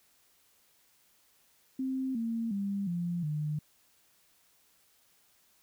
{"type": "tone with pitch steps", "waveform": "sine", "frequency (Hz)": [262.8, 228.8, 199.17, 173.38, 150.94], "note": ["C4", "A#3", "G3", "F3", "D3"], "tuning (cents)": [8, -32, 28, -12, 48], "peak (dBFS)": -30, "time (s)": [1.79, 3.59], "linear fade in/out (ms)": 5, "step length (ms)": 360, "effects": ["white hiss -67 dBFS RMS until 5.62 s"]}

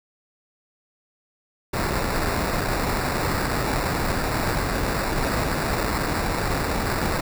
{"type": "noise with sample-and-hold", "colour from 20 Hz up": "pink", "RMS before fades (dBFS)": -24, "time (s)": [1.73, 7.21], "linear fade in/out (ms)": 10, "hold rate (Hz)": 3150, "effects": []}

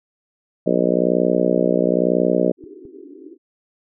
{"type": "harmonic tone", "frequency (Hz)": 61, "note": "B1", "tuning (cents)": -21, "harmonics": [3, 4, 5, 6, 7, 8, 9, 10], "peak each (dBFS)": [-23, -23, -23, -23, -23, -23, -23, -23], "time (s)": [0.66, 2.52], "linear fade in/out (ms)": 10}
{"type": "clicks", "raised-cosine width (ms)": 3, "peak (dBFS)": -31, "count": 7, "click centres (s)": [1.359, 1.4, 1.579, 1.873, 2.202, 2.639, 2.853]}
{"type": "band-pass noise", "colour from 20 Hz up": "white", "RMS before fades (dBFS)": -40, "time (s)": [2.57, 3.38], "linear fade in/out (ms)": 50, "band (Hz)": [270, 410], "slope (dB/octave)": 96}
{"effects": []}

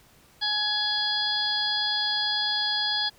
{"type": "harmonic tone with a mistuned harmonic", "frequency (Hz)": 840, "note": "G#5", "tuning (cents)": 19, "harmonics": [1, 2, 4, 5, 6], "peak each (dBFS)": [-34, -32, -28, -30, -29], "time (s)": [0.41, 3.1], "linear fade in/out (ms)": 20, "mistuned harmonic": 6, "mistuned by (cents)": -74, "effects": ["pink hiss -57 dBFS RMS until 3.18 s"]}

